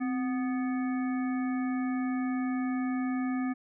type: harmonic tone with a mistuned harmonic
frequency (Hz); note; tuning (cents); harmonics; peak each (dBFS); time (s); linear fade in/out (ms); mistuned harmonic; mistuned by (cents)
246.9; B3; 0; 1 / 3 / 5 / 7 / 9; -28 / -41 / -43 / -45 / -47; 0-3.54; 20; 1; +80
effects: none